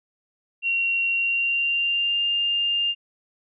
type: tone with pitch glide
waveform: sine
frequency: 2746 to 2805 Hz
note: F7 to F7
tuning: -30 to +7 cents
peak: -20 dBFS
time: 0.62-2.95 s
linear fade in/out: 50 ms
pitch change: +37 cents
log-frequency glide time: 1.09-2.24 s
effects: none